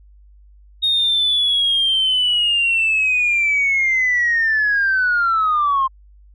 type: linear sweep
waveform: sine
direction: down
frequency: 3729 to 1046.5 Hz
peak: -13 dBFS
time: 0.82-5.88 s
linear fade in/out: 20 ms
effects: tanh soft clip ceiling -10 dBFS + added 50 Hz sine -44 dBFS peak until 6.34 s